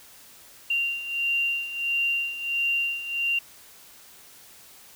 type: beating tone pair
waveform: sine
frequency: 2772 / 2773.5 Hz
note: F7 / F7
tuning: -14 / -13 cents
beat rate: 1.5 Hz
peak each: -30 / -25 dBFS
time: 0.7-3.39 s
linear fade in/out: 5 ms
effects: white hiss -50 dBFS RMS until 4.95 s